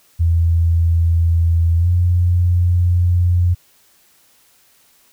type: tone with pitch glide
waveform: sine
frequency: 83.7 to 88.27 Hz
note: E2 to F2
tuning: +27 to +19 cents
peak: -11 dBFS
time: 0.19-3.55 s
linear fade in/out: 20 ms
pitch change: +92 cents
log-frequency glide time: 1.78-1.88 s
effects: white hiss -54 dBFS RMS until 5.12 s